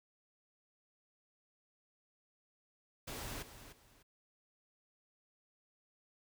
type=noise with echo; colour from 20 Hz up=pink; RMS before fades=-44 dBFS; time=3.07-3.43 s; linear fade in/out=10 ms; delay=300 ms; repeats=2; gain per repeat=-11 dB; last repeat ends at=4.03 s; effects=none